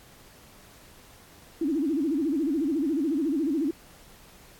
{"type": "tone with vibrato", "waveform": "sine", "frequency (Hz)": 300, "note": "D4", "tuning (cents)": 37, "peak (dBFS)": -23, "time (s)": [1.61, 3.71], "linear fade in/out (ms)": 5, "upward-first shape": "sine", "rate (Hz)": 14, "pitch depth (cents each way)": 210, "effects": ["pink hiss -53 dBFS RMS until 4.59 s", "AAC 64 kbps"]}